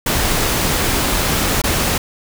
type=noise with dropouts; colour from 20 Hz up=pink; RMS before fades=-17 dBFS; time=0.06-1.98 s; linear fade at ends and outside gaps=5 ms; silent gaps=1.618-1.638 s; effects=none